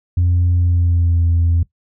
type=tone with pitch glide; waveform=sine; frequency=88 to 84.46 Hz; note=F2 to E2; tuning=+14 to +43 cents; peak=-10 dBFS; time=0.17-1.63 s; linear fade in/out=5 ms; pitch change=-71 cents; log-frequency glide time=0.57-1.24 s; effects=noise-tail reverb RT60 0.1 s tail -18 dB re dry + tanh soft clip ceiling -9 dBFS